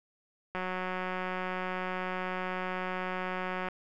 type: click train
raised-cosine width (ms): 0.5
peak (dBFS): -20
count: 578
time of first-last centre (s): 0.55-3.686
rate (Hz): 184
effects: none